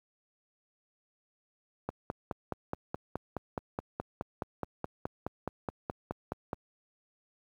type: click train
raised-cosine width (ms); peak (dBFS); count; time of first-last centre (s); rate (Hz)
1; -19; 23; 1.89-6.531; 4.74
effects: high-pass 60 Hz 12 dB/octave + 10-bit